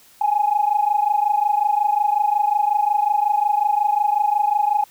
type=tone pair together; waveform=sine; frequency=819.5 / 845 Hz; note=G#5 / G#5; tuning=-23 / +30 cents; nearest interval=minor second; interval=53 cents; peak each=-18 dBFS; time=0.21-4.84 s; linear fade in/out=5 ms; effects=tanh soft clip ceiling -8 dBFS + white hiss -51 dBFS RMS until 4.9 s